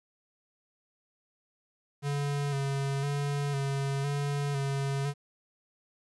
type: tone with vibrato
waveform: square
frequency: 140.5 Hz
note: C#3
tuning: 24 cents sharp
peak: -29 dBFS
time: 2.02-5.14 s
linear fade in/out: 50 ms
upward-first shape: square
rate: 0.99 Hz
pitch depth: 30 cents each way
effects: resampled to 24000 Hz + 10-bit